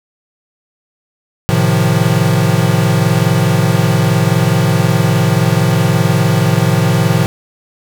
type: chord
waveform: square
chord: F dominant seventh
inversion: first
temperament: equal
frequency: 110 / 130.81 / 155.56 / 174.61 Hz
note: A2 / C3 / Eb3 / F3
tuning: 0 / 0 / 0 / 0 cents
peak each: -16 dBFS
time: 1.49-7.26 s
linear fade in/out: 0 ms
effects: none